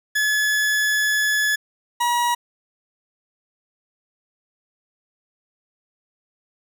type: tone pair in turn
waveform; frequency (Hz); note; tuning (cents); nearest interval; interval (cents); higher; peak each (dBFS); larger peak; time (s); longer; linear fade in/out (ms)
40% pulse; 1709 / 959.1; G#6 / A#5; +49 / +49; minor seventh; 1000; first; -17; neither; 0.15-1.56 / 2-2.35; first; 10
effects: none